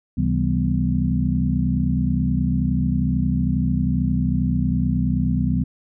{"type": "tone cluster", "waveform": "sine", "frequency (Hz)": [71.8, 134.4, 167.4, 196.8, 249.5], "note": ["D2", "C3", "E3", "G3", "B3"], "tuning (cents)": [-39, 47, 27, 7, 18], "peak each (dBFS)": -24, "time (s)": [0.17, 5.64], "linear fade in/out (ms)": 10, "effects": []}